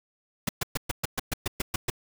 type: noise bursts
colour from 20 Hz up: pink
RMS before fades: -27 dBFS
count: 11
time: 0.47-1.901 s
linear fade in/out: 5 ms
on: 21 ms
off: 120 ms
effects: none